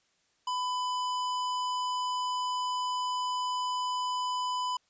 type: tone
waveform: square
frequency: 1000 Hz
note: B5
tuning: 21 cents sharp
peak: -30 dBFS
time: 0.47-4.77 s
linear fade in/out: 5 ms
effects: white hiss -71 dBFS RMS until 4.89 s + resampled to 16000 Hz